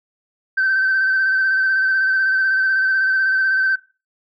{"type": "tone with vibrato", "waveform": "sine", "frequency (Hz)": 1546, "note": "G6", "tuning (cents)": -24, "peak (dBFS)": -13, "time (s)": [0.57, 3.76], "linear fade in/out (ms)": 10, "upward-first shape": "square", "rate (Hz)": 16, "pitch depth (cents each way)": 21, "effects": ["noise-tail reverb RT60 0.3 s tail -19 dB re dry", "tanh soft clip ceiling -11 dBFS"]}